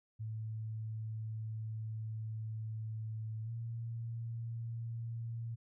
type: tone with pitch glide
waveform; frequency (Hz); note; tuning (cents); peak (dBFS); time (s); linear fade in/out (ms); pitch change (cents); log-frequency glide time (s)
sine; 110 to 115.4; A2 to A#2; 0 to -17; -38; 0.19-5.56; 20; +83; 3.44-3.5
effects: none